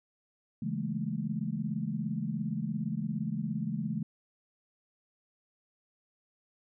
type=chord; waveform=sine; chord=A major seventh; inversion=first; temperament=equal with one note detuned; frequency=138.59 / 164.81 / 207.7 / 225 Hz; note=C#3 / E3 / G#3 / A3; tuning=0 / 0 / 0 / +39 cents; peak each=-38 / -36 / -35 / -37 dBFS; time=0.62-4.03 s; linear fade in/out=5 ms; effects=none